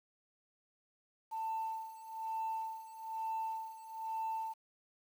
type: tone with tremolo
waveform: sine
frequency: 890 Hz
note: A5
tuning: 20 cents sharp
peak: -33 dBFS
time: 1.31-4.54 s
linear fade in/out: 20 ms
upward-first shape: sine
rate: 1.1 Hz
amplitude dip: 85%
effects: tanh soft clip ceiling -32 dBFS + 10-bit